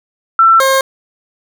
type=tone pair in turn; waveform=sine / 20% pulse; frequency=1340 / 534.6 Hz; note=E6 / C5; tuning=+28 / +37 cents; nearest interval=octave + major third; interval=1591 cents; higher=first; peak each=-4 dBFS; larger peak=neither; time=0.39-0.6 / 0.6-0.81 s; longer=neither; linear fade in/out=2 ms; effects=none